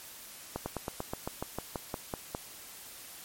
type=slowing click train; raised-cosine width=1 ms; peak=-19 dBFS; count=13; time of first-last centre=0.56-2.349 s; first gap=100 ms; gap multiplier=1.07; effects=white hiss -48 dBFS RMS until 3.24 s + MP3 64 kbps